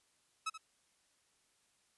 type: tone with echo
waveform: sawtooth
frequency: 1290 Hz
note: E6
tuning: 38 cents flat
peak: -31 dBFS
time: 0.46-0.5 s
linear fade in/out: 10 ms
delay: 79 ms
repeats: 1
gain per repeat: -11 dB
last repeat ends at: 0.579 s
effects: white hiss -74 dBFS RMS until 1.97 s + resampled to 24000 Hz